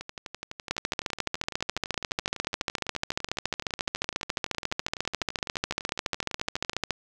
two click trains, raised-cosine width 0.2 ms, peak -9 / -19 dBFS, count 89 / 81, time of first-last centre 0.71-6.907 / 0.01-6.733 s, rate 14.2 / 11.9 Hz, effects none

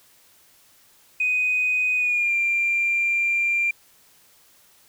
sine tone with pitch glide, 2497 to 2379 Hz, D#7 to D7, +6 to +22 cents, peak -18 dBFS, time 1.2-3.71 s, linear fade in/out 5 ms, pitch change -84 cents, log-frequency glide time 1.96-2.34 s, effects tanh soft clip ceiling -14 dBFS + white hiss -56 dBFS RMS until 4.88 s

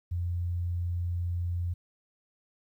sine tone, 87.31 Hz, F2, in tune, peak -28 dBFS, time 0.11-1.74 s, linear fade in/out 10 ms, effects 11-bit

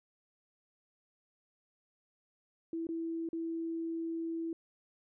sine tone with dropouts, 329.6 Hz, E4, in tune, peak -34 dBFS, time 2.73-4.53 s, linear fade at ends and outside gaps 2 ms, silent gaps 2.869-2.889 / 3.289-3.33 s, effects none

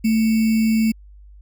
sine tone with sample-and-hold, 221.8 Hz, A3, 14 cents sharp, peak -14 dBFS, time 0.04-0.92 s, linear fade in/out 10 ms, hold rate 2450 Hz, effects added 50 Hz sine -41 dBFS peak until 1.41 s

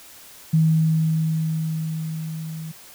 sine tone with level ramp, 159.5 Hz, D#3, 43 cents sharp, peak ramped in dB -13 to -30 dBFS, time 0.53-2.72 s, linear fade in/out 10 ms, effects white hiss -45 dBFS RMS until 2.94 s

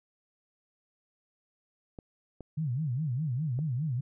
clicks, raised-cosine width 2 ms, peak -29 dBFS, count 3, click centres 1.988 / 2.407 / 3.59 s
sine tone with vibrato, 138.59 Hz, C#3, in tune, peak -28 dBFS, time 2.57-4.01 s, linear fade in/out 10 ms, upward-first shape sine, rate 4.9 Hz, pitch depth 270 cents each way
effects none

